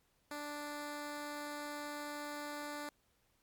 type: tone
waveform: 10% pulse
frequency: 293.7 Hz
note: D4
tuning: in tune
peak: -33 dBFS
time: 0.31-2.89 s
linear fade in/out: 2 ms
effects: pink hiss -75 dBFS RMS until 3.42 s + MP3 96 kbps